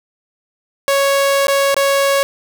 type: tone with dropouts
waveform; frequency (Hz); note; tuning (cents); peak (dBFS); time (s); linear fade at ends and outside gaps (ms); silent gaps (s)
sawtooth; 554.4; C#5; 0; -8; 0.88-2.23; 0; 1.47-1.482 / 1.744-1.766
effects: none